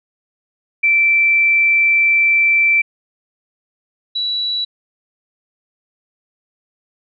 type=tone pair in turn; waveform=sine; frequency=2336 / 3929 Hz; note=D7 / B7; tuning=-10 / -10 cents; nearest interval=major sixth; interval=900 cents; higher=second; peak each=-10 / -17 dBFS; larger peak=first; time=0.83-2.82 / 4.15-4.65 s; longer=first; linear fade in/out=10 ms; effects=none